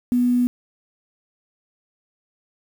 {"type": "tone with quantisation", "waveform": "sine", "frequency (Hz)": 245.5, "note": "B3", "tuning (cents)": -10, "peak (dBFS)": -15, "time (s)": [0.12, 0.47], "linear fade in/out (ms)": 0, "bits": 7, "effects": []}